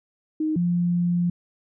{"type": "tone pair in turn", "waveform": "sine", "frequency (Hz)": [311.1, 174.6], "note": ["D#4", "F3"], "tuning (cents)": [0, 0], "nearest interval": "minor seventh", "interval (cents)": 1000, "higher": "first", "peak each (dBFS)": [-21, -19], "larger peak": "second", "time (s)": [[0.4, 0.56], [0.56, 1.3]], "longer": "second", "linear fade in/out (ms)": 5, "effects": []}